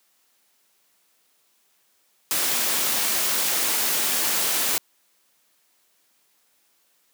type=noise; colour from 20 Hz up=white; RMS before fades=-23 dBFS; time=2.31-4.78 s; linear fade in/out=0 ms; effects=white hiss -65 dBFS RMS until 7.13 s + high-pass 200 Hz 12 dB/octave